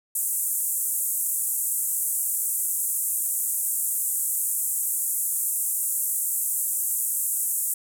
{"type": "band-pass noise", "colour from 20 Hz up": "pink", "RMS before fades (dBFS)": -26, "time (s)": [0.15, 7.74], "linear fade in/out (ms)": 5, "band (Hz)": [7800, 15000], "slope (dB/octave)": 48, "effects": []}